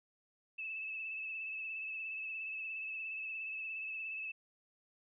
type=tone with vibrato; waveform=sine; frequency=2615 Hz; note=E7; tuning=15 cents flat; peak=-39 dBFS; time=0.58-4.32 s; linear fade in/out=10 ms; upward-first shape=triangle; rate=17 Hz; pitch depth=42 cents each way; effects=none